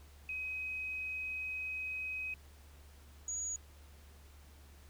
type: tone pair in turn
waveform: sine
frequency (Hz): 2528 / 6761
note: D#7 / G#8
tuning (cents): +27 / +30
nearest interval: octave + perfect fourth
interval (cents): 1703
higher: second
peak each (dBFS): -37 / -36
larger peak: second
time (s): 0.29-2.34 / 3.28-3.56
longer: first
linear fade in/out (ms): 2
effects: added 72 Hz sine -55 dBFS peak until 4.89 s + pink hiss -63 dBFS RMS until 4.89 s